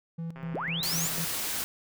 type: tone with tremolo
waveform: triangle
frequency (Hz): 165.7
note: E3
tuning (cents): +9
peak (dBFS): -30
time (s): 0.18-1.25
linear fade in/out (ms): 10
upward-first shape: square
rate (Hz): 4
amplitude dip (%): 70
type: click train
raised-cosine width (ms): 0.5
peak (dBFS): -31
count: 114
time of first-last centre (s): 0.36-1.21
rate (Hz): 133
type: linear sweep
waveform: sine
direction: up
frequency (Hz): 56.1 to 7459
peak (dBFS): -30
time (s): 0.53-1.09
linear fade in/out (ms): 20
type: noise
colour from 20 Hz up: white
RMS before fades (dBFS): -32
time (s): 0.83-1.64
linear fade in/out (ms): 0
effects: none